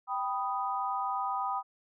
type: chord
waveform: sine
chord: G augmented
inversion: none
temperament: equal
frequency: 784 / 987.8 / 1244.5 Hz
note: G5 / B5 / D#6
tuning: 0 / 0 / 0 cents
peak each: -34 dBFS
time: 0.07-1.63 s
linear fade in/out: 50 ms
effects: none